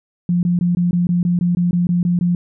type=tone bursts; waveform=sine; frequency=175.4 Hz; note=F3; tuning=8 cents sharp; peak=-13 dBFS; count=13; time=0.29-2.35 s; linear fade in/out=2 ms; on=140 ms; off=20 ms; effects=none